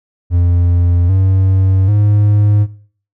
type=tone with pitch steps; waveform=triangle; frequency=87.31 / 95.21 / 103.83 Hz; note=F2 / G2 / G#2; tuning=0 / -50 / 0 cents; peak=-6 dBFS; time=0.3-2.67 s; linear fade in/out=50 ms; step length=790 ms; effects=noise-tail reverb RT60 0.5 s tail -19 dB re dry